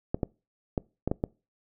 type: clicks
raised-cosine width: 2 ms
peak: -13 dBFS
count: 6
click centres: 0.145 / 0.232 / 0.778 / 1.076 / 1.115 / 1.239 s
effects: noise-tail reverb RT60 0.3 s tail -24 dB re dry